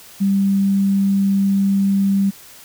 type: tone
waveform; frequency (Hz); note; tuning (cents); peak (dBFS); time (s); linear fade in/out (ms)
sine; 196.7; G3; +6; -13; 0.2-2.31; 20
effects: white hiss -42 dBFS RMS until 2.64 s